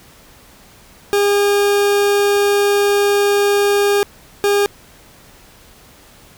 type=tone bursts at uneven times; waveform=40% pulse; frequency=405.9 Hz; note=G#4; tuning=40 cents flat; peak=-11 dBFS; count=2; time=1.13-4.03 / 4.44-4.66 s; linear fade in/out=0 ms; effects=pink hiss -45 dBFS RMS until 6.37 s